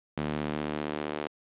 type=tone with high-pass filter sweep; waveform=sawtooth; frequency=75.2 Hz; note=D2; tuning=42 cents sharp; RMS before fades=-33 dBFS; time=0.17-1.28 s; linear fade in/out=5 ms; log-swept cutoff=180 to 380 Hz; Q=1.2; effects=resampled to 8000 Hz + 9-bit